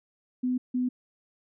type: tone pair in turn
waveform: sine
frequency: 251.7 / 250.6 Hz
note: B3 / B3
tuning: +33 / +25 cents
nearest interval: unison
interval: 8 cents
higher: first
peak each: -24 dBFS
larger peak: neither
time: 0.43-0.58 / 0.74-0.89 s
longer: neither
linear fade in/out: 10 ms
effects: none